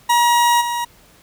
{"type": "tone with level steps", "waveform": "40% pulse", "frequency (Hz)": 953, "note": "A#5", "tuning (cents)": 38, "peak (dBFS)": [-11, -19], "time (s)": [0.09, 0.85], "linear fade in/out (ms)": 10, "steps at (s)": 0.6, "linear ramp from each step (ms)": 20, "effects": ["pink hiss -50 dBFS RMS until 1.22 s"]}